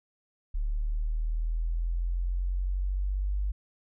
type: linear sweep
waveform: sine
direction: up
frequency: 36.27 to 49.92 Hz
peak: -26 dBFS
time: 0.54-3.52 s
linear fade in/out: 10 ms
effects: none